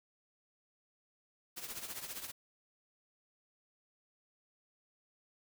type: noise with tremolo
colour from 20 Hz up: white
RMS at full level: -41 dBFS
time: 1.56-2.32 s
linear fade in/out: 20 ms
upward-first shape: triangle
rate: 15 Hz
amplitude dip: 75%
effects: none